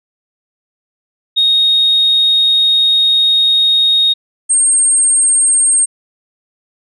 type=tone pair in turn; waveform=sine; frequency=3729 / 8542 Hz; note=A#7 / C9; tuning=0 / +35 cents; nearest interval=octave + major second; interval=1435 cents; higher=second; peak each=-7 dBFS; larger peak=neither; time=1.36-4.14 / 4.49-5.86 s; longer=first; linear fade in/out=20 ms; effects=tanh soft clip ceiling -3 dBFS